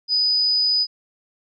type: tone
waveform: sine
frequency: 4978 Hz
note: D#8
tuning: in tune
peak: -16 dBFS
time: 0.08-0.87 s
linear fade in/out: 50 ms
effects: none